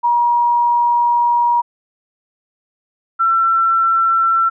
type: tone pair in turn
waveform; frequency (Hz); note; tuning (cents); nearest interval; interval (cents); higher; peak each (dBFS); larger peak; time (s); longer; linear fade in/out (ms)
sine; 954 / 1346.2; A#5 / E6; +40 / +36; tritone; 596; second; -11; neither; 0.03-1.62 / 3.19-4.5; first; 20
effects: none